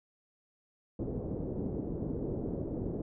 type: low-pass noise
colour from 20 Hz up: white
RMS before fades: -36 dBFS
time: 0.99-3.02 s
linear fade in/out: 5 ms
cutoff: 420 Hz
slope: 24 dB/octave
effects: none